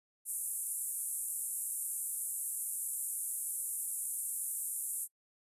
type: band-pass noise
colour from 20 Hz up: white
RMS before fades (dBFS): -38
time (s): 0.25-5.08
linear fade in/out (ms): 50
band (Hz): 8300 to 12000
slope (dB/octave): 48
effects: noise-tail reverb RT60 0.1 s tail -25 dB re dry + resampled to 32000 Hz